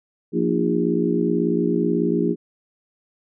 harmonic tone with a mistuned harmonic, 58.27 Hz, A#1, in tune, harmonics 3 / 4 / 5 / 6 / 7, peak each -24 / -24 / -24 / -24 / -24 dBFS, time 0.32-2.36 s, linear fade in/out 50 ms, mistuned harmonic 5, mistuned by +65 cents, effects none

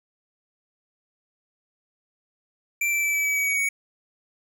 square tone with pitch steps, 2349 / 2333 / 2317 / 2301 / 2285 / 2269 / 2253 / 2238 Hz, D7 / D7 / D7 / D7 / D7 / C#7 / C#7 / C#7, 0 / -12 / -24 / -36 / -48 / +40 / +28 / +16 cents, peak -22 dBFS, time 2.81-3.69 s, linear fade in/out 5 ms, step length 110 ms, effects none

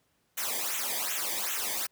white noise with flanger, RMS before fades -32 dBFS, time 0.37-1.87 s, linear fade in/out 10 ms, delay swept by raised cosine 0.2 to 0.75 ms, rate 2.6 Hz, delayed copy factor -0.9, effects pink hiss -72 dBFS RMS until 1.91 s + high-pass 80 Hz 12 dB/octave

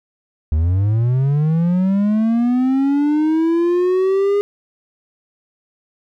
triangle linear sweep, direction up, 73.7 to 410 Hz, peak -11 dBFS, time 0.52-4.41 s, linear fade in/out 0 ms, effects none

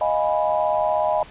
sine chord, F half-diminished seventh, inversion third, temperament equal, 622.3 / 698.5 / 830.6 / 987.8 Hz, Eb5 / F5 / Ab5 / Cb6, 0 / 0 / 0 / 0 cents, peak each -21 / -25 / -24 / -26 dBFS, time 0.01-1.23 s, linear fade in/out 2 ms, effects pink hiss -44 dBFS RMS until 1.3 s + resampled to 8000 Hz

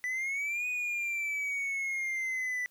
triangle exponential two-way sweep, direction up then down, 1975.5 to 2489 to 1975.5 Hz, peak -29 dBFS, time 0.04-2.66 s, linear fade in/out 0 ms, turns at 0.67 s, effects white hiss -68 dBFS RMS until 2.7 s

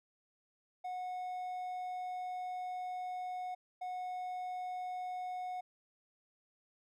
triangle tone bursts at uneven times, 731 Hz, F#5, 21 cents flat, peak -36 dBFS, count 2, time 0.84-3.55 / 3.81-5.61 s, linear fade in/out 10 ms, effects none

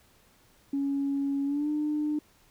sine tone with pitch glide, 278.6 to 300.3 Hz, C#4 to D4, +9 to +39 cents, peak -25 dBFS, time 0.73-2.19 s, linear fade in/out 5 ms, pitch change +130 cents, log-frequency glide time 1.45-1.69 s, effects tanh soft clip ceiling -21 dBFS + pink hiss -62 dBFS RMS until 2.5 s

